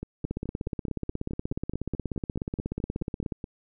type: two click trains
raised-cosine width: 3 ms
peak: -21 / -17 dBFS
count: 17 / 52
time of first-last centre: 0.03-3.442 / 0.25-3.322 s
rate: 4.69 / 16.6 Hz
effects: none